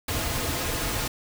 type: noise with comb filter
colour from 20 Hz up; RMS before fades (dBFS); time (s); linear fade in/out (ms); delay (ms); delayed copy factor
pink; -28; 0.08-1.08; 5; 5.2; -0.5
effects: none